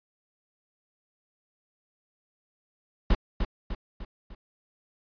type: noise with echo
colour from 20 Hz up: brown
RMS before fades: -20 dBFS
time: 3.1-3.15 s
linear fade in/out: 5 ms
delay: 300 ms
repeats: 4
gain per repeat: -6 dB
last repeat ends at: 4.35 s
effects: resampled to 11025 Hz